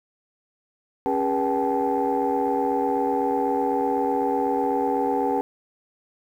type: tone cluster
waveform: sine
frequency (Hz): 277 / 407.2 / 483.2 / 773 / 861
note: C#4 / G#4 / B4 / G5 / A5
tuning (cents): -1 / -34 / -38 / -24 / -38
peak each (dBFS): -26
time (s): 1.06-5.41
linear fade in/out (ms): 0
effects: tanh soft clip ceiling -13 dBFS + 9-bit